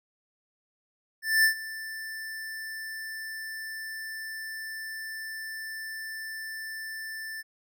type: tone with ADSR envelope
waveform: square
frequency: 1769 Hz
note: A6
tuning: 9 cents sharp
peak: -18 dBFS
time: 1.22-7.43 s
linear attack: 220 ms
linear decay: 100 ms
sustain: -18 dB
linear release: 28 ms
effects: none